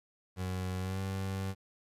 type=tone with pitch glide; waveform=30% pulse; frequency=92.5 to 96.15 Hz; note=F#2 to G2; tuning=0 to -33 cents; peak=-31 dBFS; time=0.36-1.55 s; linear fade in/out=50 ms; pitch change=+67 cents; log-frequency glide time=0.79-1 s; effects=resampled to 32000 Hz + 11-bit